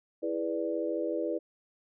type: chord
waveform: sine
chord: E dominant seventh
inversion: none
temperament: equal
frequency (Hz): 329.6 / 415.3 / 493.9 / 587.3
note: E4 / G#4 / B4 / D5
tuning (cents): 0 / 0 / 0 / 0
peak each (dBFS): -33 / -37 / -34 / -35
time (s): 0.22-1.39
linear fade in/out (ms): 20
effects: none